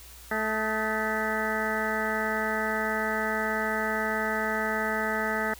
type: harmonic tone with a mistuned harmonic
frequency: 218.4 Hz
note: A3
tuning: 13 cents flat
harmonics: 1 / 2 / 3 / 4 / 6 / 7 / 8 / 9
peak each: -34 / -34 / -34 / -34 / -34 / -34 / -34 / -34 dBFS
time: 0.31-5.54 s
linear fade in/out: 5 ms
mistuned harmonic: 6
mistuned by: -59 cents
effects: added 60 Hz sine -49 dBFS peak until 5.59 s + white hiss -49 dBFS RMS until 5.59 s